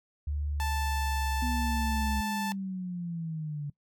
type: tone with pitch glide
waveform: sine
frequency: 73.2 to 67.12 Hz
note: D2 to C2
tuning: -5 to +45 cents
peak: -29 dBFS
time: 0.27-2.21 s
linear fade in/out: 5 ms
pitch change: -150 cents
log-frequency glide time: 0.49-1.46 s
type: tone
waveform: sawtooth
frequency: 880 Hz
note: A5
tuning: in tune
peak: -28 dBFS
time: 0.6-2.52 s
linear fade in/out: 0 ms
type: linear sweep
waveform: sine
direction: down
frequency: 246.9 to 142.9 Hz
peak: -32 dBFS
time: 1.42-3.7 s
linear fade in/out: 5 ms
effects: noise-tail reverb RT60 0.1 s tail -21 dB re dry

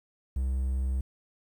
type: tone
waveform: triangle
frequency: 65.41 Hz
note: C2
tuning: in tune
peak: -24 dBFS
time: 0.36-1.01 s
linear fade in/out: 5 ms
effects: 10-bit

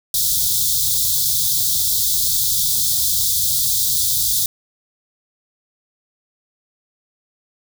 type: band-stop noise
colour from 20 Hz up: white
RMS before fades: -18 dBFS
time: 0.14-4.46 s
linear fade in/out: 2 ms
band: 160 to 3400 Hz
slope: 96 dB/octave
effects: none

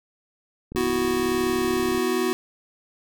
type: click train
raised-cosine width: 3 ms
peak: -24 dBFS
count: 43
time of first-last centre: 0.72-1.977 s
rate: 33.4 Hz
type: chord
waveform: square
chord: B suspended fourth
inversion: none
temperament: just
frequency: 246.9 / 329.3 / 370.4 Hz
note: B3 / E4 / F#4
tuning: 0 / -2 / +2 cents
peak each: -28 / -29 / -24 dBFS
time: 0.76-2.33 s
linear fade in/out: 0 ms
effects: none

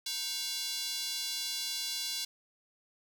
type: tone with high-pass filter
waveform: square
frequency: 311.8 Hz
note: D#4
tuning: 4 cents sharp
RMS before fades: -36 dBFS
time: 0.06-2.25 s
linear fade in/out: 5 ms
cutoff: 4100 Hz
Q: 2.2
effects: none

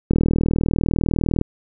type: click train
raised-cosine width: 3 ms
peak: -5 dBFS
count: 53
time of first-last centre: 0.11-1.413 s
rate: 39.9 Hz
effects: none

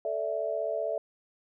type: chord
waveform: sine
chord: A suspended fourth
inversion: none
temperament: equal with one note detuned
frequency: 440 / 583.6 / 659.3 Hz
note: A4 / D5 / E5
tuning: 0 / -11 / 0 cents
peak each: -35 / -33 / -31 dBFS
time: 0.05-0.98 s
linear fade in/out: 2 ms
effects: none

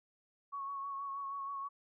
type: tone with vibrato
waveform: sine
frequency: 1108.7 Hz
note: C#6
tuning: in tune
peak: -38 dBFS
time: 0.52-1.69 s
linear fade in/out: 20 ms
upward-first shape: sine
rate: 6.3 Hz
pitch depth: 26 cents each way
effects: none

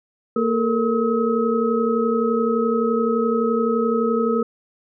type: tone cluster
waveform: sine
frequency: 230.1 / 433.2 / 464.9 / 1279 Hz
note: A#3 / A4 / A#4 / D#6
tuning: -22 / -27 / -5 / +47 cents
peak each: -21 / -24 / -21 / -26 dBFS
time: 0.36-4.43 s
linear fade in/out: 5 ms
effects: none

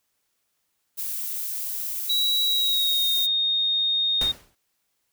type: noise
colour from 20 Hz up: violet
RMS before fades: -30 dBFS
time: 0.97-3.27 s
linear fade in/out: 20 ms
type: tone with pitch glide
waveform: sine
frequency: 3893 to 3698 Hz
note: B7 to A#7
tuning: -26 to -15 cents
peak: -20 dBFS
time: 2.09-4.32 s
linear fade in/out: 10 ms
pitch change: -89 cents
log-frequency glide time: 2.45-3.08 s
type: noise with exponential decay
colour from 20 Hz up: pink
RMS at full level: -29 dBFS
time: 4.21-4.55 s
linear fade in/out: 1 ms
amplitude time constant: 73 ms
effects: white hiss -74 dBFS RMS until 5.12 s

